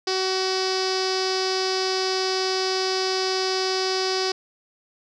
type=tone with low-pass filter; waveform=sawtooth; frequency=376.6 Hz; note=F#4; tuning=31 cents sharp; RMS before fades=-24 dBFS; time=0.07-4.32 s; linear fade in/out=5 ms; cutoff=5000 Hz; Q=7.7; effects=none